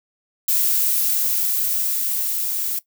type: noise with level ramp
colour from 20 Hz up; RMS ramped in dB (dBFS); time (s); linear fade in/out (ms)
violet; -18 to -24; 0.48-2.79; 5
effects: noise-tail reverb RT60 0.1 s tail -17 dB re dry